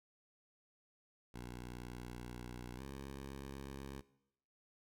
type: tone with pitch glide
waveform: 10% pulse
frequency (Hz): 60.7 to 68.13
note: B1 to C#2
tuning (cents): -29 to -29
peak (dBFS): -38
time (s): 1.34-4.01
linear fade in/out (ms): 5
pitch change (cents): +200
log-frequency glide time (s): 2.75-2.82
effects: noise-tail reverb RT60 0.8 s tail -19 dB re dry